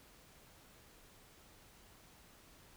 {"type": "silence", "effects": ["pink hiss -62 dBFS RMS until 2.76 s"]}